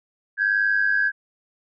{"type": "tone pair together", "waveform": "sine", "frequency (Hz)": [1565, 1666], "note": ["G6", "G#6"], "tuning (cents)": [-3, 5], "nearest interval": "minor second", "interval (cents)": 108, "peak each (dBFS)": [-20, -20], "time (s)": [0.37, 1.12], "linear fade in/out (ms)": 50, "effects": ["tanh soft clip ceiling -10 dBFS"]}